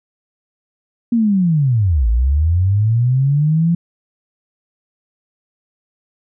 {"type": "linear two-way sweep", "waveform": "sine", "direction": "down then up", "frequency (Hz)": [240, 53.3, 172.5], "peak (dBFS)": -11, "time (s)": [1.12, 3.75], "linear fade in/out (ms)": 5, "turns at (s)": 2.08, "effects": []}